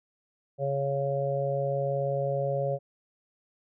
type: harmonic tone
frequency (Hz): 138.9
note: C#3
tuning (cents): +4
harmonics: 1 / 3 / 4 / 5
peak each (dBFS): -31 / -35 / -28 / -36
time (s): 0.58-2.79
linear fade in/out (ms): 50
effects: none